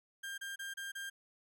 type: tone bursts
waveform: 35% pulse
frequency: 1597 Hz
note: G6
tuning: 32 cents sharp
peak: -39 dBFS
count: 5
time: 0.23-1.1 s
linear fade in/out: 10 ms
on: 150 ms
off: 30 ms
effects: none